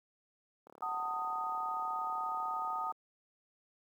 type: click train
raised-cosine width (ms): 1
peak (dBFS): -39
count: 83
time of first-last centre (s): 0.67-2.923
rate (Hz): 36.4
type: chord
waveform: sine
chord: D# diminished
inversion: first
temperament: just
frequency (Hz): 746.7 / 896 / 1244.5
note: F#5 / A5 / D#6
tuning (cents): +16 / +31 / 0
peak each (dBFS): -41 / -39 / -36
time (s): 0.82-2.92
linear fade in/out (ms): 5
effects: high-pass 300 Hz 12 dB/octave + 11-bit